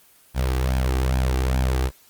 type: tone with flanger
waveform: sawtooth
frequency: 64.3 Hz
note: C2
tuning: 30 cents flat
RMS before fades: -21 dBFS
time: 0.34-1.91 s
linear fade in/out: 50 ms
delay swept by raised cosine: 1.2 to 2.6 ms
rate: 2.4 Hz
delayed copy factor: +0.6
effects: white hiss -54 dBFS RMS until 2.09 s + Opus 24 kbps